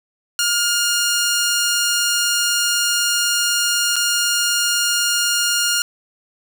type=tone with dropouts; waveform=10% pulse; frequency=1416 Hz; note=F6; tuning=23 cents sharp; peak=-8 dBFS; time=0.39-5.82 s; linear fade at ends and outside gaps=1 ms; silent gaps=3.958-3.964 s; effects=none